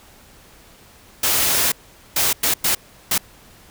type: noise bursts at uneven times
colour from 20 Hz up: white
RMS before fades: -18 dBFS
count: 5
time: 1.23-1.72 / 2.16-2.33 / 2.43-2.54 / 2.64-2.75 / 3.11-3.18 s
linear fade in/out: 5 ms
effects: pink hiss -48 dBFS RMS until 3.7 s